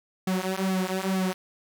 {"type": "tone with flanger", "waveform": "sawtooth", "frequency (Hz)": 188.4, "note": "F#3", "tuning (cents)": 32, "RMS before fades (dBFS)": -27, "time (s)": [0.27, 1.34], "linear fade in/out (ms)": 5, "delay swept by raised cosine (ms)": [2, 6.3], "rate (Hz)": 2.2, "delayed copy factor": -0.95, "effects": []}